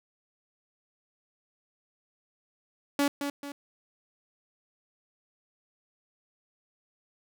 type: tone with echo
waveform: sawtooth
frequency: 284.1 Hz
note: C#4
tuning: 43 cents sharp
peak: -19 dBFS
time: 2.99-3.08 s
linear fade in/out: 2 ms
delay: 220 ms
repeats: 2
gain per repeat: -7 dB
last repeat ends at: 3.52 s
effects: none